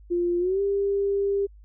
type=tone with pitch glide; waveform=sine; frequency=349.2 to 398.8 Hz; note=F4 to G4; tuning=0 to +30 cents; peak=-21 dBFS; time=0.1-1.47 s; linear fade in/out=20 ms; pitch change=+230 cents; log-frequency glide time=0.39-0.61 s; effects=added 51 Hz sine -46 dBFS peak until 1.64 s